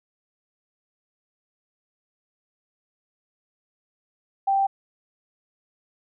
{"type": "tone", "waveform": "sine", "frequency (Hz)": 784, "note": "G5", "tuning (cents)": 0, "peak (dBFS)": -18, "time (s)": [4.47, 4.67], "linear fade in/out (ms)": 10, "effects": []}